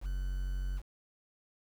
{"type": "tone with quantisation", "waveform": "triangle", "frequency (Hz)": 46.25, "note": "F#1", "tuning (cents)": 0, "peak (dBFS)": -30, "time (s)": [0.01, 0.82], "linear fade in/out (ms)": 50, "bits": 9, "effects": []}